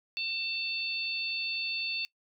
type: harmonic tone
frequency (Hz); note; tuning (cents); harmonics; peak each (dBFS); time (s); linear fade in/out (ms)
892; A5; +23; 3 / 4 / 5; -33 / -40 / -35; 0.17-2.05; 0
effects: noise-tail reverb RT60 0.1 s tail -22 dB re dry